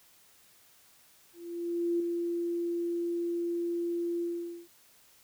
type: tone with ADSR envelope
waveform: sine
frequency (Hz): 343.1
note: F4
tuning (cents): -31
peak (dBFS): -25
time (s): 1.33-4.68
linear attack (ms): 670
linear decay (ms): 3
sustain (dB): -4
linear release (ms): 460
effects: white hiss -61 dBFS RMS until 5.23 s